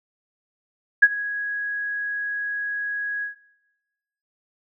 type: tone with ADSR envelope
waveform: sine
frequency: 1661.2 Hz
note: G#6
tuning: in tune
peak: -6 dBFS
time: 1.02-3.36 s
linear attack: 12 ms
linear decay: 41 ms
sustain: -18 dB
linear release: 130 ms
effects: noise-tail reverb RT60 1.0 s tail -19 dB re dry